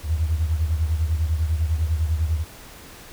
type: beating tone pair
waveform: sine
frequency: 77.78 / 87.78 Hz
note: D#2 / F2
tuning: 0 / +9 cents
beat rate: 10 Hz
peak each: -20 / -26 dBFS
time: 0.03-2.45 s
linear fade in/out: 50 ms
effects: pink hiss -43 dBFS RMS until 3.12 s